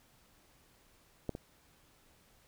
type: clicks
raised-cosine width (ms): 2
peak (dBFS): -21 / -27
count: 2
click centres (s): 1.293 / 1.351
effects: pink hiss -66 dBFS RMS until 2.47 s